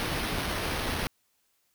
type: noise with sample-and-hold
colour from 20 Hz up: pink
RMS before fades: -31 dBFS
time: 0-1.07 s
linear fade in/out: 0 ms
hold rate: 7350 Hz
effects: white hiss -72 dBFS RMS until 1.74 s